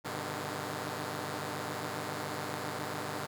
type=tone cluster; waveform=5% pulse; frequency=99.9 / 126.8 / 146.8 / 154 Hz; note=G2 / B2 / D3 / D#3; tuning=+33 / +46 / 0 / -17 cents; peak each=-30 dBFS; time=0.04-3.27 s; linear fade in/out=20 ms; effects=none